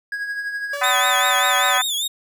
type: tone with tremolo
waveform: triangle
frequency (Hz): 1652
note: G#6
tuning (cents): -10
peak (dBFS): -20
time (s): 0.12-0.77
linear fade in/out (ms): 2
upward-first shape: triangle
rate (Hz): 12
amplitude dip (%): 55
type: tone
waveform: sawtooth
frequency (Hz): 572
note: D5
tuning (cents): -46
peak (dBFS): -23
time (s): 0.73-1.78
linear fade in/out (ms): 5
type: harmonic tone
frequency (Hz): 252.4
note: B3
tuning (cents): +38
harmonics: 3 / 4 / 5 / 6 / 7 / 8 / 9 / 10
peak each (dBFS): -23 / -24 / -23 / -24 / -24 / -27 / -34 / -31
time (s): 0.81-1.82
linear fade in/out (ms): 10
type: tone with vibrato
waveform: sawtooth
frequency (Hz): 3520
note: A7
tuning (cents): 0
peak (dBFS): -18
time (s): 0.83-2.08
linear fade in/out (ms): 10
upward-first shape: triangle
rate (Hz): 5.1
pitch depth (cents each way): 130
effects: none